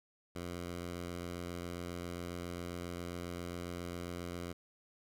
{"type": "tone with vibrato", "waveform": "10% pulse", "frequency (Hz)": 87.4, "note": "F2", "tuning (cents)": 2, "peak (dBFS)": -32, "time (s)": [0.35, 4.53], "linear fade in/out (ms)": 10, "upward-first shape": "triangle", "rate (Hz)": 15, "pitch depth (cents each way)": 9, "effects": []}